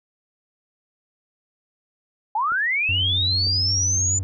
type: linear sweep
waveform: sine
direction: up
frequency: 811 to 7080 Hz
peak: -19 dBFS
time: 2.35-4.19 s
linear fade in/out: 5 ms
type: clicks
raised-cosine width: 2 ms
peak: -30 / -25 dBFS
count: 2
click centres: 2.52 / 3.47 s
type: tone with vibrato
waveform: triangle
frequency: 92.5 Hz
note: F#2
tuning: in tune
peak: -22 dBFS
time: 2.89-4.23 s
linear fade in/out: 0 ms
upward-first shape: square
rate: 20 Hz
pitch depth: 100 cents each way
effects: none